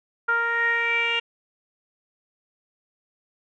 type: tone with low-pass filter sweep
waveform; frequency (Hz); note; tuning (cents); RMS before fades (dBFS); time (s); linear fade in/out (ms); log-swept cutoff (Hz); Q
10% pulse; 466.2; A#4; 0; -23; 0.28-1.2; 10; 1400 to 2800; 6.8
effects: none